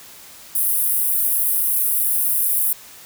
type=high-pass noise; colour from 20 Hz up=pink; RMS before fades=-19 dBFS; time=0.55-2.73 s; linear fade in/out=2 ms; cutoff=10000 Hz; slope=48 dB/octave; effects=white hiss -42 dBFS RMS until 3.05 s